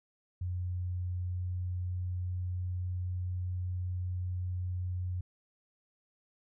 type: tone with pitch glide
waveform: sine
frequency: 90 to 90.52 Hz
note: F#2 to F#2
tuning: -47 to -37 cents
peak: -32 dBFS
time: 0.41-5.21 s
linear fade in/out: 5 ms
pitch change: +10 cents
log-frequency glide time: 0.67-3.4 s
effects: none